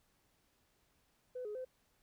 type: tone with pitch steps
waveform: sine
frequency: 502 / 419.7 / 513 Hz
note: B4 / G#4 / C5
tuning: +28 / +18 / -34 cents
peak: -39 dBFS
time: 1.35-1.65 s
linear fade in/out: 10 ms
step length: 100 ms
effects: tanh soft clip ceiling -36 dBFS + pink hiss -75 dBFS RMS until 2.02 s